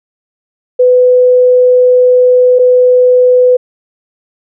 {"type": "tone pair in turn", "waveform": "sine", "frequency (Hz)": [500, 500], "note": ["B4", "B4"], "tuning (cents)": [21, 21], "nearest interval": "unison", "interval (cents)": 0, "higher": "neither", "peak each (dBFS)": -3, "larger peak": "neither", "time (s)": [[0.79, 2.59], [2.59, 3.57]], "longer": "first", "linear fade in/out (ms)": 10, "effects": []}